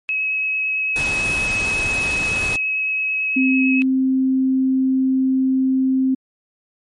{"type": "tone with vibrato", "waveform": "sine", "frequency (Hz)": 2563, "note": "E7", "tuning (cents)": -49, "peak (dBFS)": -18, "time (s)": [0.09, 3.82], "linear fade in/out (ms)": 0, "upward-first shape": "sine", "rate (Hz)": 9, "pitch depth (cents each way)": 8}
{"type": "noise", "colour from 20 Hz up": "pink", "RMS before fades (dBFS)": -27, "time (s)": [0.96, 2.56], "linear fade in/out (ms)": 0}
{"type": "tone", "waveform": "sine", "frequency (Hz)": 262.5, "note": "C4", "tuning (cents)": 6, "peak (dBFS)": -14, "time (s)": [3.36, 6.15], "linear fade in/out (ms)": 10}
{"effects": ["MP3 48 kbps"]}